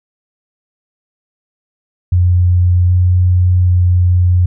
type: tone with pitch steps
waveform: sine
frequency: 89.2 / 90.3 / 89.5 Hz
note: F2 / F#2 / F2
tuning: +37 / -42 / +43 cents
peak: -7 dBFS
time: 2.12-4.46 s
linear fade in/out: 5 ms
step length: 780 ms
effects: none